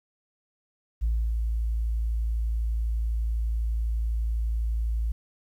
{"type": "tone with ADSR envelope", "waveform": "sine", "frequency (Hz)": 56, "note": "A1", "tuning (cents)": 31, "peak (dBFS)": -20, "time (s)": [1.01, 5.12], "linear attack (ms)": 24, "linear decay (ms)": 280, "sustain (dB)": -3, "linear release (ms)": 5, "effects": ["tanh soft clip ceiling -19 dBFS", "10-bit"]}